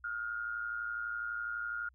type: tone with amplitude modulation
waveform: sine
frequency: 1418 Hz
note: F6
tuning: 26 cents sharp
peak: -32 dBFS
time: 0.04-1.89 s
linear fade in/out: 5 ms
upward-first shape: sine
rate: 112 Hz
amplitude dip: 65%
effects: added 63 Hz sine -62 dBFS peak until 1.94 s